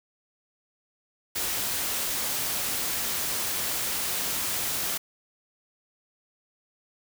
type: noise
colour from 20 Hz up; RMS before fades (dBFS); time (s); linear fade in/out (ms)
white; -29; 1.35-4.98; 10
effects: none